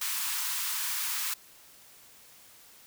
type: high-pass noise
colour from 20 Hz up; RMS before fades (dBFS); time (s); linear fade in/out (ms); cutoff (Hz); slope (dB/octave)
white; -32; 0.01-1.34; 5; 880; 96
effects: white hiss -55 dBFS RMS until 2.86 s